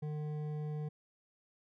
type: tone with hard clipping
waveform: triangle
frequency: 150.9 Hz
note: D3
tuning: 47 cents sharp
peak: -38 dBFS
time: 0.02-0.89 s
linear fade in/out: 10 ms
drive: 13 dB
effects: none